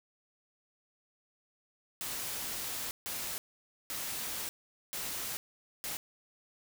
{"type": "noise bursts at uneven times", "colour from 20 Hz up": "white", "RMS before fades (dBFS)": -38, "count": 5, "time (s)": [[2.01, 2.91], [3.06, 3.38], [3.9, 4.49], [4.93, 5.37], [5.84, 5.97]], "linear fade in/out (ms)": 0, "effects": []}